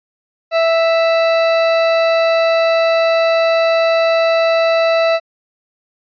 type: tone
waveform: 40% pulse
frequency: 659.3 Hz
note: E5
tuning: in tune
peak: -10 dBFS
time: 0.51-5.2 s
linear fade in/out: 50 ms
effects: resampled to 11025 Hz